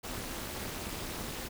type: noise with amplitude modulation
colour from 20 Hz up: pink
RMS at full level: -35 dBFS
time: 0.03-1.49 s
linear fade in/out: 20 ms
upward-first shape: sine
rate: 285 Hz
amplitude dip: 100%
effects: none